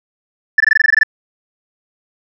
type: tone bursts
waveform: sine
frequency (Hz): 1754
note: A6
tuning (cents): -6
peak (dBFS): -4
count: 11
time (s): 0.58-1.033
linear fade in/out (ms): 5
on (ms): 23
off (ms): 20
effects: tanh soft clip ceiling -4 dBFS